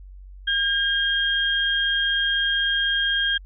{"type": "tone pair together", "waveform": "sine", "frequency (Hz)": [1614, 3228], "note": ["G#6", "G#7"], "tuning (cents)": [-50, -50], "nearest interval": "octave", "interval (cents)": 1200, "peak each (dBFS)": -22, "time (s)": [0.47, 3.38], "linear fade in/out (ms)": 10, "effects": ["added 47 Hz sine -39 dBFS peak until 3.45 s"]}